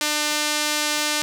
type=tone with band-pass filter; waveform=sawtooth; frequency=299.5 Hz; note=D4; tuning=34 cents sharp; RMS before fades=-23 dBFS; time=0.01-1.22 s; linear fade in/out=0 ms; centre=5600 Hz; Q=0.62; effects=none